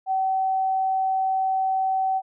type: tone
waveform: sine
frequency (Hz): 763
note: G5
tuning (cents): -47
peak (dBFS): -20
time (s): 0.06-2.22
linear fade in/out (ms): 50
effects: none